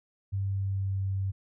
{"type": "tone with pitch glide", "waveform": "sine", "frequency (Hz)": [98, 96.71], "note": ["G2", "G2"], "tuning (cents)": [0, -23], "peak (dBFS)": -27, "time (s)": [0.32, 1.32], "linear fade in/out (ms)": 20, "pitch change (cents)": -23, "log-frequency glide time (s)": [0.43, 1.02], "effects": []}